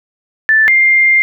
sine tone pair in turn, 1760 / 2106 Hz, A6 / C7, 0 / +11 cents, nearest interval minor third, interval 311 cents, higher second, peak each -6 dBFS, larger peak neither, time 0.49-0.68 / 0.68-1.22 s, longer second, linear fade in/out 0 ms, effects none

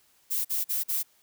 violet noise bursts, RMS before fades -28 dBFS, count 4, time 0.3-1.032 s, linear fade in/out 20 ms, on 150 ms, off 44 ms, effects white hiss -64 dBFS RMS until 1.22 s

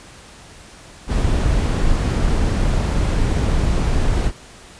brown noise, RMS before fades -17 dBFS, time 1.07-4.32 s, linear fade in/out 50 ms, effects pink hiss -42 dBFS RMS until 4.79 s + resampled to 22050 Hz

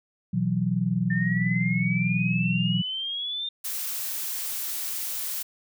sine chord, B suspended fourth, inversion none, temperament equal, 123.47 / 164.81 / 185 Hz, B2 / E3 / F#3, 0 / 0 / 0 cents, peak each -28 / -27 / -25 dBFS, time 0.33-2.82 s, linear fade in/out 10 ms
sine exponential sweep, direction up, 1788 to 3636 Hz, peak -28 dBFS, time 1.1-3.49 s, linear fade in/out 5 ms
blue noise, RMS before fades -31 dBFS, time 3.64-5.43 s, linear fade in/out 10 ms
effects none

